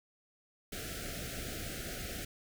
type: band-stop noise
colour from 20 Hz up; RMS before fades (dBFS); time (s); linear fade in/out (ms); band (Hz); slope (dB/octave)
pink; -41; 0.72-2.25; 5; 740 to 1300; 96
effects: none